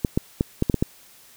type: clicks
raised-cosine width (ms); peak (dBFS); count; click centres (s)
3; -6; 7; 0.048 / 0.175 / 0.409 / 0.624 / 0.698 / 0.743 / 0.825
effects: white hiss -51 dBFS RMS until 1.36 s